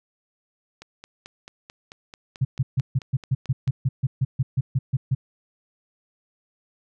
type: click train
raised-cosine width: 0.2 ms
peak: -23 dBFS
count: 14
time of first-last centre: 0.82-3.677 s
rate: 4.55 Hz
type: tone bursts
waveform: sine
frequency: 130.81 Hz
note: C3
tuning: in tune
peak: -17 dBFS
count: 16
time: 2.41-5.15 s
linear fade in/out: 10 ms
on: 40 ms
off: 140 ms
effects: none